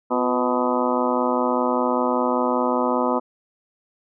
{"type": "harmonic tone with a mistuned harmonic", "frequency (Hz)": 125.1, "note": "B2", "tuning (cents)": 23, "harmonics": [2, 3, 4, 5, 6, 7, 8, 9, 10], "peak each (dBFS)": [-24, -28, -25, -27, -31, -28, -26, -33, -29], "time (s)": [0.1, 3.2], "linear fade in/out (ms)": 20, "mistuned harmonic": 3, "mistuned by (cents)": -81, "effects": []}